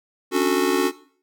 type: chord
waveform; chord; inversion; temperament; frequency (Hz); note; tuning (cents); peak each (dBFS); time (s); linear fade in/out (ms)
square; D major seventh; third; just; 275.3 / 293.7 / 367.1 / 440.5; C#4 / D4 / F#4 / A4; -12 / 0 / -14 / +2; -25 / -26 / -21 / -26; 0.31-0.92; 50
effects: noise-tail reverb RT60 0.5 s tail -18 dB re dry